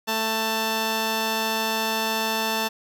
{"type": "tone pair together", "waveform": "10% pulse", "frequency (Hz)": [221.5, 886], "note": ["A3", "A5"], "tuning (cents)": [12, 12], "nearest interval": "2 octaves", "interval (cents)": 2400, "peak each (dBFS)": -18, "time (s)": [0.07, 2.69], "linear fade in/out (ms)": 20, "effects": []}